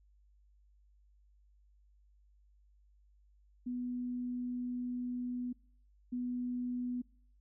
sine tone pair in turn, 246.9 / 246.9 Hz, B3 / B3, 0 / 0 cents, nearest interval unison, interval 0 cents, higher neither, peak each -35 / -34 dBFS, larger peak second, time 3.66-5.53 / 6.12-7.02 s, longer first, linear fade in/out 10 ms, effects noise-tail reverb RT60 0.6 s tail -26 dB re dry + added 50 Hz sine -63 dBFS peak until 7.4 s

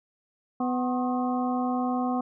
harmonic tone with a mistuned harmonic, 250 Hz, B3, 21 cents sharp, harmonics 1 / 2 / 3 / 4 / 5, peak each -26 / -36 / -30 / -35 / -40 dBFS, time 0.6-2.21 s, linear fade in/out 5 ms, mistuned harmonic 4, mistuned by +120 cents, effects none

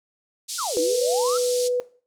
pink band-pass noise, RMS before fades -31 dBFS, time 0.48-1.69 s, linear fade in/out 20 ms, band 4200 to 10000 Hz, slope 24 dB/octave
sine exponential two-way sweep, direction down then up, 1501 to 301.6 to 1395 Hz, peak -26 dBFS, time 0.58-1.38 s, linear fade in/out 10 ms, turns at 0.8 s
sine tone, 493.9 Hz, B4, in tune, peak -19 dBFS, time 0.77-1.8 s, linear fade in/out 0 ms
effects noise-tail reverb RT60 0.4 s tail -18 dB re dry

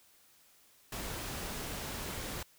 pink noise, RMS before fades -40 dBFS, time 0.92-2.43 s, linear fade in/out 5 ms, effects white hiss -64 dBFS RMS until 2.58 s

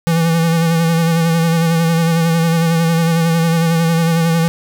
square tone with vibrato, 165.6 Hz, E3, 8 cents sharp, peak -12 dBFS, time 0.07-4.48 s, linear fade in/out 0 ms, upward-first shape sine, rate 11 Hz, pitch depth 34 cents each way, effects 9-bit

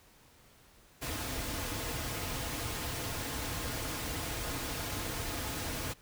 pink noise with comb filter, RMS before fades -37 dBFS, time 1.01-5.94 s, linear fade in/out 20 ms, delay 5.2 ms, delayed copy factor -0.5, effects pink hiss -61 dBFS RMS until 6.01 s

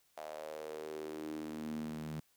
sawtooth tone with high-pass filter sweep, 77.4 Hz, D#2, 9 cents flat, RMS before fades -43 dBFS, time 0.17-2.2 s, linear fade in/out 5 ms, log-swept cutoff 670 to 170 Hz, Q 5.7, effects white hiss -72 dBFS RMS until 2.36 s

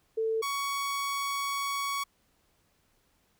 sine / sawtooth tone pair in turn, 445.2 / 1119.4 Hz, A4 / C#6, +20 / +17 cents, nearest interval octave + major third, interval 1597 cents, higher second, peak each -26 dBFS, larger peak neither, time 0.17-0.42 / 0.42-2.04 s, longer second, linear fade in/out 10 ms, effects pink hiss -70 dBFS RMS until 3.39 s

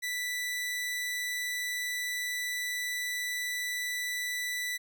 sawtooth tone, 1975.5 Hz, B6, in tune, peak -28 dBFS, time 0.02-4.78 s, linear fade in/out 20 ms, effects none

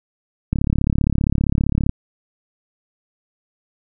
click train, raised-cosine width 5 ms, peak -5 dBFS, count 49, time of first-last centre 0.53-1.894 s, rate 35.2 Hz, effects none

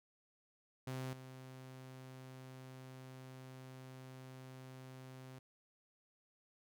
sawtooth tone with level steps, 130 Hz, C3, 11 cents flat, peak -37 / -47 dBFS, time 0.87-5.39 s, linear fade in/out 5 ms, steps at 1.13 s, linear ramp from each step 2 ms, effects none

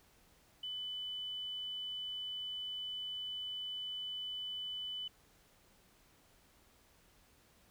sine tone, 3000 Hz, F#7, 23 cents sharp, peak -39 dBFS, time 0.63-5.08 s, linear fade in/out 5 ms, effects pink hiss -67 dBFS RMS until 7.7 s

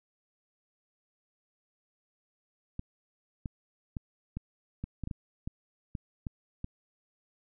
clicks, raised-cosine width 5 ms, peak -23 dBFS, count 12, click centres 2.794 / 3.458 / 3.968 / 4.37 / 4.84 / 5.037 / 5.074 / 5.112 / 5.475 / 5.952 / 6.268 / 6.644 s, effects none

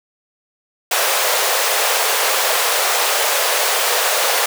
pink high-pass noise, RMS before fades -17 dBFS, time 0.91-4.46 s, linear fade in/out 5 ms, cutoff 450 Hz, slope 48 dB/octave, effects none

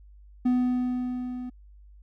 triangle tone with level ramp, 249.6 Hz, B3, 19 cents sharp, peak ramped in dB -17 to -31 dBFS, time 0.45-1.5 s, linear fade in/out 10 ms, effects added 50 Hz sine -48 dBFS peak until 2.02 s

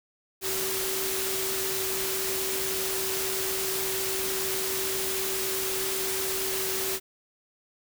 sine tone in noise, 382.5 Hz, G4, 42 cents flat, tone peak -33 dBFS, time 0.41-7 s, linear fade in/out 50 ms, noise white, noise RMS -30 dBFS, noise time 0.41-7 s, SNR -6 dB, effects none

